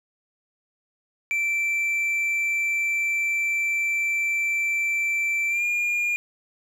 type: tone with pitch glide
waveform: triangle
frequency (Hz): 2338 to 2418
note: D7 to D7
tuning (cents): -8 to +50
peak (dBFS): -20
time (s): 1.31-6.16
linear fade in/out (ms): 0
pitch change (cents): +58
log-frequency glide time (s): 5.49-5.63
effects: none